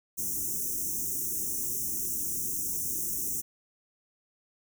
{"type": "band-stop noise", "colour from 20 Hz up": "white", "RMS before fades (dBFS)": -32, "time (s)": [0.17, 3.42], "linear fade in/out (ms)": 20, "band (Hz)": [410, 5700], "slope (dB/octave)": 96, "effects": []}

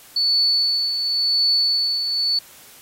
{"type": "tone with tremolo", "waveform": "sine", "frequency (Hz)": 4460, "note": "C#8", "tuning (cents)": 10, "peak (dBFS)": -14, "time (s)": [0.16, 2.39], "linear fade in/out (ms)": 5, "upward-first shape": "triangle", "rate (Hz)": 0.93, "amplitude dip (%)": 55, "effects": ["white hiss -46 dBFS RMS until 2.81 s", "AAC 48 kbps"]}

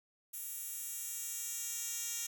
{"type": "tone with high-pass filter sweep", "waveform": "10% pulse", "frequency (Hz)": 466.2, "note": "A#4", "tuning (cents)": 0, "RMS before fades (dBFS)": -41, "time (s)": [0.33, 2.27], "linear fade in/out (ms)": 10, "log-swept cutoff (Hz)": [11000, 5700], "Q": 1.2, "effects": ["11-bit"]}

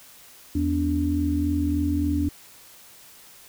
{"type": "tone cluster", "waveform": "sine", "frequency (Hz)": [81.4, 246.7, 290.2], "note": ["E2", "B3", "D4"], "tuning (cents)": [-21, -2, -21], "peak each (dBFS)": [-25, -30, -23], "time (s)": [0.55, 2.29], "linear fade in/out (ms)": 5, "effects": ["white hiss -49 dBFS RMS until 3.48 s"]}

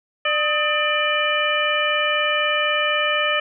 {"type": "harmonic tone with a mistuned harmonic", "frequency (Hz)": 596, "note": "D5", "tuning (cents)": 25, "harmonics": [1, 2, 3, 4, 5], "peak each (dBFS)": [-24, -24, -24, -24, -24], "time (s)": [0.25, 3.4], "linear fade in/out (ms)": 5, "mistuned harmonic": 2, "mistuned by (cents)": 96, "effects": []}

